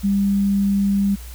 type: tone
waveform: sine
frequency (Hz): 199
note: G3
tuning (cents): +26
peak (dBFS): -15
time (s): 0.03-1.16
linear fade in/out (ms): 20
effects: added 60 Hz sine -33 dBFS peak until 1.34 s + white hiss -43 dBFS RMS until 1.34 s